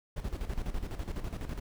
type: noise with tremolo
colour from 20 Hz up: brown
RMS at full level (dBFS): -34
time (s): 0.16-1.6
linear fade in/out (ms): 10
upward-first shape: square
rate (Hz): 12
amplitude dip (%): 65
effects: none